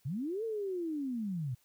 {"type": "linear two-way sweep", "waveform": "sine", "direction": "up then down", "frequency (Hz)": [115.6, 460, 115.6], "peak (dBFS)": -33, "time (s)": [0.05, 1.55], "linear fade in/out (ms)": 10, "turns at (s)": 0.44, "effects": ["white hiss -70 dBFS RMS until 1.64 s"]}